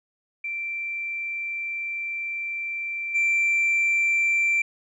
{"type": "tone with level steps", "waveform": "sine", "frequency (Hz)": 2349, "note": "D7", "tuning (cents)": 0, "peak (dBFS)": [-27, -17], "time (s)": [0.44, 4.62], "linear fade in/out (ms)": 5, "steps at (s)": 3.14, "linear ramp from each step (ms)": 20, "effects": ["tanh soft clip ceiling -17 dBFS"]}